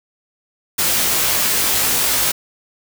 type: noise with comb filter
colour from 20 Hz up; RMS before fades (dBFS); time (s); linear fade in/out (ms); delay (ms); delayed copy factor
white; -17; 0.78-2.32; 10; 19; +0.8
effects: none